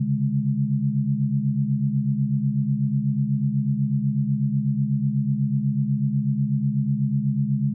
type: tone cluster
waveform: sine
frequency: 135.7 / 143.8 / 207.9 Hz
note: C#3 / D3 / G#3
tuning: -36 / -36 / +2 cents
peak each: -24 dBFS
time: 0-7.74 s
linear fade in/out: 10 ms
effects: none